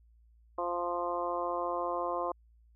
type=harmonic tone; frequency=174.61 Hz; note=F3; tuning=in tune; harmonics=2 / 3 / 4 / 5 / 6 / 7; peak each=-39 / -36 / -37 / -42 / -35 / -44 dBFS; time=0.58-2.32 s; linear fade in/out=5 ms; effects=added 57 Hz sine -59 dBFS peak until 2.75 s